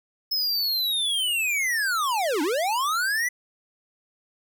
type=linear two-way sweep; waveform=square; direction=down then up; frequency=5200 to 275.2 to 2009 Hz; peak=-23 dBFS; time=0.31-3.29 s; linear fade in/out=10 ms; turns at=2.42 s; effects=none